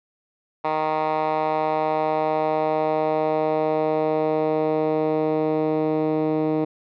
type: tone with band-pass filter sweep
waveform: 10% pulse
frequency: 155.56 Hz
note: D#3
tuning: in tune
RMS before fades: -22 dBFS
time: 0.64-6.65 s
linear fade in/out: 10 ms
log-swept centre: 940 to 340 Hz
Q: 1.5
effects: resampled to 11025 Hz